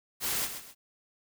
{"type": "noise with echo", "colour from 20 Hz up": "white", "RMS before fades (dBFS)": -31, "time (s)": [0.2, 0.49], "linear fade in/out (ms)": 50, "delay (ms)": 130, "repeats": 2, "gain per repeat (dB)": -9, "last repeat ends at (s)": 0.75, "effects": []}